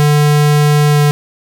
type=tone with pitch glide; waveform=square; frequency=148.1 to 146.99 Hz; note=D3 to D3; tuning=+15 to +2 cents; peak=-8 dBFS; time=0-1.11 s; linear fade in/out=0 ms; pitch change=-13 cents; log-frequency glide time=0.89-1 s; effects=none